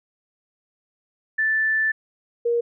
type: tone pair in turn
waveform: sine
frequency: 1760 / 471.9 Hz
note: A6 / A#4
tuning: 0 / +21 cents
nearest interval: octave + major seventh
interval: 2279 cents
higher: first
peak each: -18 / -18 dBFS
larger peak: neither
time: 1.38-1.92 / 2.45-2.61 s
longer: first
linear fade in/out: 10 ms
effects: none